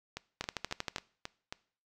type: two click trains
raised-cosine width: 0.2 ms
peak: -16 / -21 dBFS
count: 8 / 6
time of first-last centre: 0.41-0.961 / 0.17-1.525 s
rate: 12.7 / 3.69 Hz
effects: noise-tail reverb RT60 0.5 s tail -21 dB re dry